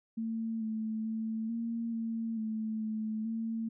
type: tone with pitch steps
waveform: sine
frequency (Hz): 225.3 / 219.5 / 221.9 / 230.7 / 226.8 / 219 / 217.6 / 225.6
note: A3 / A3 / A3 / A#3 / A#3 / A3 / A3 / A3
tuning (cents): +41 / -4 / +15 / -18 / -47 / -8 / -19 / +44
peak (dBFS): -32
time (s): 0.17-3.69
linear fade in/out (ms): 10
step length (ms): 440
effects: none